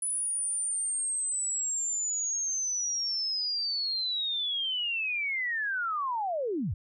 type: linear sweep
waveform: sine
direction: down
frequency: 10000 to 65.9 Hz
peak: -28 dBFS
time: 0.02-6.74 s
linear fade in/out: 5 ms
effects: none